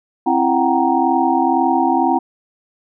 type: tone cluster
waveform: sine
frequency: 264.1 / 333.6 / 741 / 783 / 934 Hz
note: C4 / E4 / F#5 / G5 / A#5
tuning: +16 / +21 / +2 / -2 / +3 cents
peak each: -19 dBFS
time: 0.26-2.19 s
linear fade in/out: 10 ms
effects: none